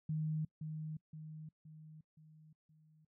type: tone with echo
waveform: sine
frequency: 155.56 Hz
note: D#3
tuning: in tune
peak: -34 dBFS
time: 0.09-0.45 s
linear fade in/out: 5 ms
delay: 520 ms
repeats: 5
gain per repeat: -6 dB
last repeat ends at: 3.05 s
effects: noise-tail reverb RT60 0.1 s tail -24 dB re dry